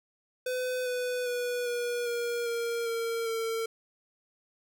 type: tone with pitch steps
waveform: square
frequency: 505 / 497.2 / 489.5 / 481.9 / 474.5 / 467.1 / 459.9 / 452.8 Hz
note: B4 / B4 / B4 / B4 / A#4 / A#4 / A#4 / A4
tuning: +39 / +12 / -15 / -43 / +31 / +3 / -23 / +50 cents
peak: -30 dBFS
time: 0.46-3.66 s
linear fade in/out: 5 ms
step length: 400 ms
effects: none